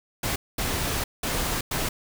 pink noise bursts at uneven times, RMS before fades -27 dBFS, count 4, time 0.23-0.36 / 0.58-1.04 / 1.23-1.61 / 1.71-1.89 s, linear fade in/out 5 ms, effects none

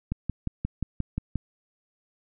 click train, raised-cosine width 5 ms, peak -15 dBFS, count 8, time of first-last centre 0.12-1.357 s, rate 5.66 Hz, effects none

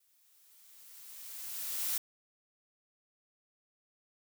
blue noise with exponential growth, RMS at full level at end -32 dBFS, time 0-1.98 s, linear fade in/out 5 ms, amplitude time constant 430 ms, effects none

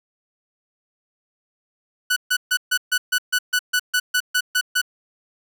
sawtooth tone bursts, 1484 Hz, F#6, 5 cents sharp, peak -13 dBFS, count 14, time 2.1-4.816 s, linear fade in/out 10 ms, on 64 ms, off 140 ms, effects 9-bit

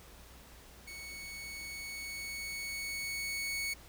sawtooth tone with level ramp, 2220 Hz, C#7, 2 cents sharp, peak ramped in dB -41 to -30 dBFS, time 0.87-3.74 s, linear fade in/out 10 ms, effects added 60 Hz sine -56 dBFS peak until 3.88 s + pink hiss -56 dBFS RMS until 3.88 s

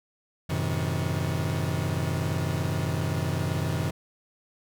40% pulse chord, F# diminished seventh, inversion none, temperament equal with one note detuned, 92.5 / 110 / 130.81 / 158.56 Hz, F#2 / A2 / C3 / Eb3, 0 / 0 / 0 / +33 cents, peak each -30 / -35 / -30 / -29 dBFS, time 0.49-3.91 s, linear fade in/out 10 ms, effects none

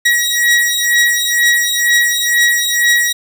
sawtooth beating tone pair, 1908 / 1910.1 Hz, A#6 / A#6, +40 / +42 cents, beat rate 2.1 Hz, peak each -10 dBFS, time 0.05-3.13 s, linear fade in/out 10 ms, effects none

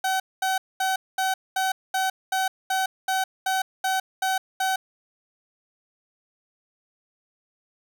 30% pulse tone bursts, 760 Hz, F#5, 46 cents sharp, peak -19 dBFS, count 13, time 0.04-4.76 s, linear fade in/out 5 ms, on 160 ms, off 220 ms, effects none

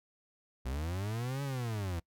40% pulse linear two-way sweep, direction up then down, 59.9 to 142.4 to 80.8 Hz, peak -33 dBFS, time 0.65-2 s, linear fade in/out 10 ms, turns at 1.43 s, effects noise-tail reverb RT60 0.1 s tail -24 dB re dry

